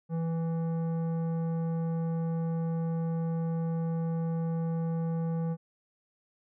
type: tone with tanh clipping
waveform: triangle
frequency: 164.81 Hz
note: E3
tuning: in tune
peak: -30 dBFS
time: 0.09-5.57 s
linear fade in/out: 50 ms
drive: 16 dB
effects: none